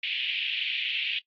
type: band-pass noise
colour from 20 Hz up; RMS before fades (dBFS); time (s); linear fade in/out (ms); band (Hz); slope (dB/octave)
pink; -30; 0.03-1.19; 5; 2400 to 3300; 48
effects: noise-tail reverb RT60 0.1 s tail -22 dB re dry + AAC 32 kbps